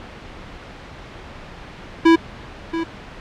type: tone with echo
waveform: square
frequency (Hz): 330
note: E4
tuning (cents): +2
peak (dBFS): -9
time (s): 2.05-2.16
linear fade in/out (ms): 10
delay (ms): 680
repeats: 1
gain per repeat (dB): -12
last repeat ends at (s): 2.84
effects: pink hiss -37 dBFS RMS until 3.2 s + low-pass 3000 Hz 12 dB/octave